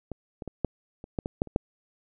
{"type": "clicks", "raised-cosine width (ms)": 2, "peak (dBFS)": [-21, -23, -22, -11, -27, -15, -17, -10, -29, -9], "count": 10, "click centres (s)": [0.117, 0.422, 0.477, 0.647, 1.041, 1.188, 1.259, 1.419, 1.473, 1.561], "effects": []}